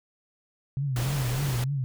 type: tone with vibrato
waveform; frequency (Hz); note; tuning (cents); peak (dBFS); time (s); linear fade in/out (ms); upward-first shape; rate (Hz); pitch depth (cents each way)
sine; 131.2; C3; +5; -25; 0.77-1.84; 0; triangle; 3.4; 180
type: noise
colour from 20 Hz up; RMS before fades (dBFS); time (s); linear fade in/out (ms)
pink; -34; 0.96-1.64; 2
effects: none